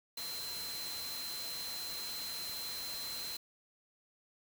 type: tone in noise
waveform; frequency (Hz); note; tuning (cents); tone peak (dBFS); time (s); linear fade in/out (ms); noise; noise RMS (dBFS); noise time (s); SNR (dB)
sine; 4100; C8; -36; -41; 0.17-3.37; 5; white; -44; 0.17-3.37; 0
effects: none